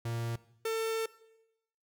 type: tone pair in turn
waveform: 45% pulse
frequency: 116.54 / 447.7 Hz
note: A#2 / A4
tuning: 0 / +30 cents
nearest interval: octave + major seventh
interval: 2330 cents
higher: second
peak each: -33 / -30 dBFS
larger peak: second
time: 0.05-0.36 / 0.65-1.06 s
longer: second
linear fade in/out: 5 ms
effects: noise-tail reverb RT60 0.9 s tail -19 dB re dry